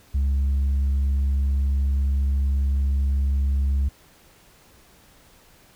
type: tone with tanh clipping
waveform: triangle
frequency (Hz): 68.7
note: C#2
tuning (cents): -15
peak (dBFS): -19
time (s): 0.14-3.89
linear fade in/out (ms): 10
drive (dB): 7
effects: pink hiss -54 dBFS RMS until 5.75 s